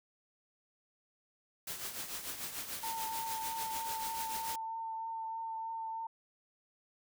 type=noise with tremolo; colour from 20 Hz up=white; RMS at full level=-39 dBFS; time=1.67-4.56 s; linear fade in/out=5 ms; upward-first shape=triangle; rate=6.8 Hz; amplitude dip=65%
type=tone with vibrato; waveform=sine; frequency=900 Hz; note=A5; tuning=39 cents sharp; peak=-37 dBFS; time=2.83-6.07 s; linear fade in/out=5 ms; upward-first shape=sine; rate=3.2 Hz; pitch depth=13 cents each way
effects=none